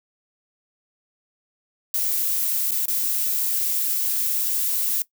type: noise with dropouts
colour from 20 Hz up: violet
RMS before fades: -23 dBFS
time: 1.94-5.02 s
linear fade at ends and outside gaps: 1 ms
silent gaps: 2.709-2.717 / 2.856-2.882 s
effects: noise-tail reverb RT60 0.1 s tail -19 dB re dry